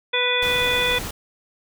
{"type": "harmonic tone", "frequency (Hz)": 493.9, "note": "B4", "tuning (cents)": 0, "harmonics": [1, 2, 3, 4, 5, 7], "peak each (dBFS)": [-25, -29, -29, -26, -24, -23], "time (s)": [0.13, 0.99], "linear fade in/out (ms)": 10}
{"type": "noise", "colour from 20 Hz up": "pink", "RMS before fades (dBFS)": -31, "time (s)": [0.42, 1.11], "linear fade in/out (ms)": 5}
{"effects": []}